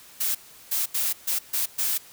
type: noise bursts at uneven times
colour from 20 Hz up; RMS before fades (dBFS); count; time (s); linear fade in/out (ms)
blue; -25; 6; 0.2-0.35 / 0.71-0.86 / 0.94-1.13 / 1.27-1.39 / 1.53-1.66 / 1.78-1.98; 10
effects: white hiss -49 dBFS RMS until 2.12 s